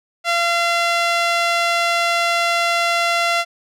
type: tone with band-pass filter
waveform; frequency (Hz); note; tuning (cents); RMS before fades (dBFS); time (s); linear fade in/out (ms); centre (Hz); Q
sawtooth; 685; F5; -34; -18; 0.24-3.45; 50; 2400; 0.68
effects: none